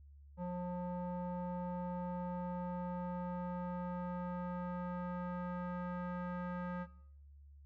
square tone with low-pass filter sweep, 178.3 Hz, F3, 36 cents sharp, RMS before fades -40 dBFS, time 0.37-6.87 s, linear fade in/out 50 ms, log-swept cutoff 810 to 1400 Hz, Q 2.4, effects noise-tail reverb RT60 0.7 s tail -19 dB re dry + added 71 Hz sine -55 dBFS peak until 7.65 s

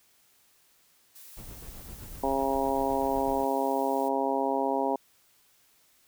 blue noise, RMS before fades -49 dBFS, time 1.15-4.09 s, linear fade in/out 10 ms
brown noise with tremolo, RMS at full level -41 dBFS, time 1.37-3.45 s, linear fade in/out 5 ms, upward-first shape sine, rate 7.9 Hz, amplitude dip 50%
harmonic tone, 135.7 Hz, C#3, 36 cents flat, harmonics 2 / 3 / 4 / 5 / 6 / 7, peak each -32 / -32 / -32 / -32 / -32 / -32 dBFS, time 2.23-4.96 s, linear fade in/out 5 ms
effects white hiss -64 dBFS RMS until 6.07 s

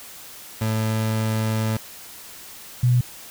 30% pulse / sine tone pair in turn, 110 / 123.47 Hz, A2 / B2, 0 / 0 cents, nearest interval major second, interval 200 cents, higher second, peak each -18 / -14 dBFS, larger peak second, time 0.61-1.77 / 2.83-3.01 s, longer first, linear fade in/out 5 ms, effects white hiss -41 dBFS RMS until 3.3 s

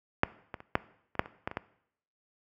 clicks, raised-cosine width 0.5 ms, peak -6 / -21 / -30 / -8 / -28 / -8 / -28 / -16 / -24 / -16 dBFS, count 10, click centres 0.234 / 0.542 / 0.604 / 0.754 / 1.153 / 1.194 / 1.259 / 1.475 / 1.514 / 1.571 s, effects noise-tail reverb RT60 0.7 s tail -19 dB re dry + high-pass 60 Hz 12 dB/octave

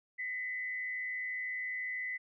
sine tone with frequency modulation, 2007 Hz, B6, 27 cents sharp, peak -35 dBFS, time 0.18-2.18 s, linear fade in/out 20 ms, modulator 146 Hz, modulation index 0.41, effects none

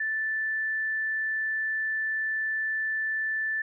sine tone, 1759 Hz, A6, 1 cent flat, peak -26 dBFS, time 0-3.62 s, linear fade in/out 5 ms, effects none

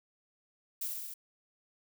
violet noise with echo, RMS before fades -36 dBFS, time 0.81-0.88 s, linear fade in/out 5 ms, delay 65 ms, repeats 4, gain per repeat -2 dB, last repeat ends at 1.14 s, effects none

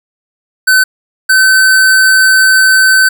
square tone pair in turn, 1520 / 1530.6 Hz, F#6 / G6, +46 / -42 cents, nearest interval unison, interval 12 cents, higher second, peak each -5 dBFS, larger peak neither, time 0.67-0.84 / 1.29-3.09 s, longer second, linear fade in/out 10 ms, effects none

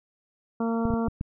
harmonic tone, 229 Hz, A#3, 31 cents flat, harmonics 1 / 2 / 3 / 4 / 5 / 6, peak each -25 / -31 / -35 / -37 / -39 / -41 dBFS, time 0.6-1.08 s, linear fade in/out 5 ms
clicks, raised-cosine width 5 ms, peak -17 dBFS, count 5, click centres 0.854 / 0.905 / 0.938 / 1.083 / 1.211 s
effects none

